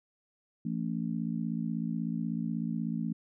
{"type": "harmonic tone", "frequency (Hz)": 56.3, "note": "A1", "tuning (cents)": 40, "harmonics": [3, 4, 5], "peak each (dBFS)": [-34, -33, -39], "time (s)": [0.65, 3.13], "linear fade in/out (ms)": 5, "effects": []}